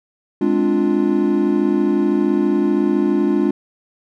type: chord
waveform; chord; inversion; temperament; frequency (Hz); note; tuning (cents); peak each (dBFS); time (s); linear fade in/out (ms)
triangle; D half-diminished seventh; second; equal; 207.7 / 261.6 / 293.7 / 349.2; Ab3 / C4 / D4 / F4; 0 / 0 / 0 / 0; -18 / -21 / -16 / -17; 0.41-3.51; 5
effects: none